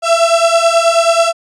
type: beating tone pair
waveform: 35% pulse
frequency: 665 / 674.3 Hz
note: E5 / E5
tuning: +15 / +39 cents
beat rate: 9.3 Hz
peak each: -10 dBFS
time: 0.02-1.33 s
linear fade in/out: 50 ms
effects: resampled to 22050 Hz